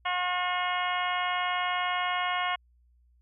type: harmonic tone with a mistuned harmonic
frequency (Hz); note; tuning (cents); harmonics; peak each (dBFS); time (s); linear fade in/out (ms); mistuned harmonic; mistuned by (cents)
360; F#4; -47; 2 / 3 / 4 / 5 / 6 / 7 / 8 / 9; -32 / -31 / -36 / -37 / -34 / -45 / -36 / -42; 0.05-2.56; 10; 9; +21
effects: added 60 Hz sine -60 dBFS peak until 3.21 s

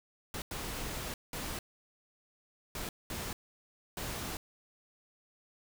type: noise bursts at uneven times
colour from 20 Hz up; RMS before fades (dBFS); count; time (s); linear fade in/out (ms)
pink; -39; 6; 0.34-0.42 / 0.51-1.14 / 1.33-1.59 / 2.75-2.89 / 3.1-3.33 / 3.97-4.37; 2
effects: none

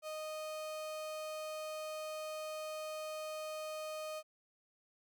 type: tone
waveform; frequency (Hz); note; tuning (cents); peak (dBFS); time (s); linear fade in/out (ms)
35% pulse; 620; D#5; -6; -39; 0.02-4.23; 50
effects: none

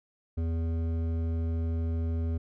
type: tone with hard clipping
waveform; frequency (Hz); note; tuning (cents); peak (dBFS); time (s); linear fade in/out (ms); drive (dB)
sine; 82.41; E2; 0; -29; 0.37-2.38; 10; 11
effects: none

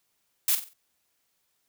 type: noise with echo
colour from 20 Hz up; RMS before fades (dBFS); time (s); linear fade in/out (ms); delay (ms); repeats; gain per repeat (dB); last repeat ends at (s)
blue; -23; 0.48-0.55; 2; 46; 4; -9; 0.734
effects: white hiss -74 dBFS RMS until 1.68 s

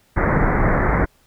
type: low-pass noise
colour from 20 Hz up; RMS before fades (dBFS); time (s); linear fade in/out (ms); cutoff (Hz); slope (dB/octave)
pink; -17; 0.16-1.06; 20; 2100; 96
effects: pink hiss -58 dBFS RMS until 1.26 s

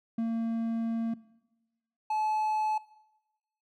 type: tone pair in turn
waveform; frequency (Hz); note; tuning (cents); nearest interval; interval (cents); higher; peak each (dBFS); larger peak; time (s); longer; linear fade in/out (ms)
triangle; 228.1 / 861.2; A#3 / A5; -37 / -37; octave + major seventh; 2300; second; -25; neither; 0.18-1.14 / 2.1-2.78; first; 5
effects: noise-tail reverb RT60 1.0 s tail -20 dB re dry

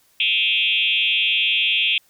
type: tone with frequency modulation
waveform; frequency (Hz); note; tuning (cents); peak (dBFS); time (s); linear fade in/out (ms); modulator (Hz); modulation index
sine; 2946; F#7; -8; -16; 0.2-1.98; 2; 194; 2.7
effects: white hiss -59 dBFS RMS until 2.09 s

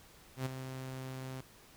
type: tone with ADSR envelope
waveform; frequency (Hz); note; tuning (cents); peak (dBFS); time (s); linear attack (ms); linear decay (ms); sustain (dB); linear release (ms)
sawtooth; 130.81; C3; 0; -28; 0.36-1.41; 98; 14; -9; 3
effects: pink hiss -59 dBFS RMS until 1.76 s

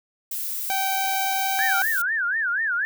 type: noise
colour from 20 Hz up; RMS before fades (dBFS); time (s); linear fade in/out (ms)
violet; -29; 0.31-2.02; 5
type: harmonic tone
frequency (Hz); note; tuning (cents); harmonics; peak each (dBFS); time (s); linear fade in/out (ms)
773; G5; -24; 1 / 2 / 3 / 4 / 5 / 6 / 7 / 8 / 9; -24 / -32 / -32 / -39 / -37 / -42 / -43 / -40 / -45; 0.7-1.82; 0
type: tone with vibrato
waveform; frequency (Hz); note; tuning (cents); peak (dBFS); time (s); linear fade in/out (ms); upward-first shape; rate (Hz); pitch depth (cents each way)
sine; 1600; G6; +35; -21; 1.59-2.85; 0; sine; 4.1; 240
effects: none

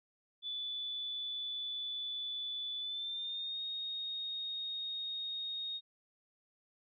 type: tone with pitch glide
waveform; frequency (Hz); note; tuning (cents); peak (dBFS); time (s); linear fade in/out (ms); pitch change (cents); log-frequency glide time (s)
sine; 3475 to 3724; A7 to A#7; -22 to -2; -37; 0.42-5.81; 50; +120; 2.79-3.61
effects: none

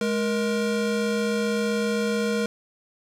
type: tone pair together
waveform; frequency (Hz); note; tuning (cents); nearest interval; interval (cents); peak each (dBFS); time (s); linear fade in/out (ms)
square; 210.1 / 471.7; G#3 / A#4; +20 / +20; octave + major second; 1400; -26; 0.01-2.46; 2
effects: low-pass 9000 Hz 12 dB/octave + 8-bit

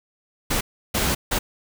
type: noise bursts at uneven times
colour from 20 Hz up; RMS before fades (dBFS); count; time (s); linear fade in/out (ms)
pink; -22; 3; 0.5-0.61 / 0.94-1.15 / 1.31-1.39; 10
effects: none

